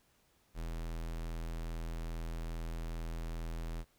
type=tone; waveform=square; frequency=41.2 Hz; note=E1; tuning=in tune; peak=-38 dBFS; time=0.54-3.85 s; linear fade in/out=50 ms; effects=pink hiss -71 dBFS RMS until 3.98 s